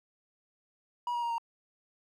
triangle tone with pitch steps, 965 / 952.3 / 939.7 / 927.3 Hz, B5 / A#5 / A#5 / A#5, -40 / +37 / +14 / -9 cents, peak -28 dBFS, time 1.07-1.382 s, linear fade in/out 2 ms, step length 78 ms, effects none

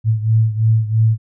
sine beating tone pair, 110.2 / 113.2 Hz, A2 / A2, +3 / +50 cents, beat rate 3 Hz, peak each -13 / -17 dBFS, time 0.04-1.18 s, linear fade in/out 50 ms, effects none

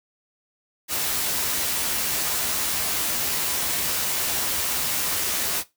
white noise with comb filter, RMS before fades -25 dBFS, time 0.88-5.64 s, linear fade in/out 50 ms, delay 13 ms, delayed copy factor +0.55, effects noise-tail reverb RT60 0.2 s tail -17 dB re dry

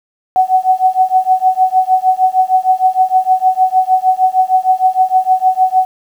sine tone with tremolo, 748 Hz, F#5, 19 cents sharp, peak -4 dBFS, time 0.36-5.85 s, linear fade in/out 0 ms, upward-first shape triangle, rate 6.5 Hz, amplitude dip 100%, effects 7-bit

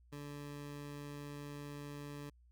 20% pulse tone, 144.8 Hz, D3, 24 cents flat, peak -40 dBFS, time 0.12-2.3 s, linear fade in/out 10 ms, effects added 60 Hz sine -62 dBFS peak until 2.51 s

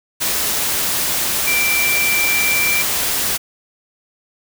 sine tone in noise, 2349 Hz, D7, in tune, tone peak -16 dBFS, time 1.46-2.83 s, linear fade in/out 20 ms, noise white, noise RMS -19 dBFS, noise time 0.2-3.38 s, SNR 0 dB, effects none

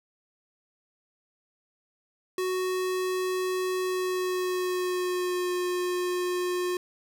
square tone with pitch glide, 370 to 359.3 Hz, F#4 to F4, 0 to +49 cents, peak -27 dBFS, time 2.38-6.77 s, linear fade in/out 2 ms, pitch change -51 cents, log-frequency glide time 3.82-5.54 s, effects none

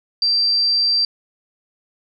sine tone, 4699 Hz, D8, in tune, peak -14 dBFS, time 0.22-1.05 s, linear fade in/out 2 ms, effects none

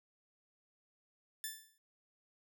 5% pulse tone with exponential decay, 1760 Hz, A6, in tune, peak -26 dBFS, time 1.44-1.78 s, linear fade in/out 1 ms, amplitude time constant 73 ms, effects none

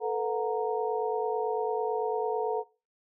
sine tone cluster, 439 / 488 / 728 / 929 Hz, A4 / B4 / F#5 / A#5, -4 / -21 / -28 / -6 cents, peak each -29 / -34 / -34 / -35 dBFS, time 0-2.64 s, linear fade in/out 50 ms, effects noise-tail reverb RT60 0.3 s tail -19 dB re dry

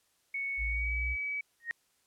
sine tone with pitch glide, 2217 to 2282 Hz, C#7 to C#7, 0 to +50 cents, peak -32 dBFS, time 0.34-1.41 s, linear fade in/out 5 ms, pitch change +50 cents, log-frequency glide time 0.65-0.93 s
sine exponential sweep, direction up, 55 to 63.9 Hz, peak -32 dBFS, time 0.57-1.17 s, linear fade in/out 50 ms
sine tone with exponential growth, 1864.7 Hz, A#6, in tune, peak -27 dBFS, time 1.6-1.71 s, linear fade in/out 0 ms, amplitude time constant 23 ms
effects white hiss -72 dBFS RMS until 2.06 s + low-pass 12000 Hz 12 dB/octave

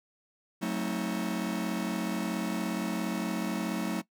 45% pulse chord, F# diminished seventh, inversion none, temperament just, 185 / 222 / 266.4 / 319.7 Hz, F#3 / A3 / C4 / Eb4, 0 / +16 / +31 / +47 cents, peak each -34 / -34 / -39 / -36 dBFS, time 0.61-4.02 s, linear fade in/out 20 ms, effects noise-tail reverb RT60 0.1 s tail -19 dB re dry

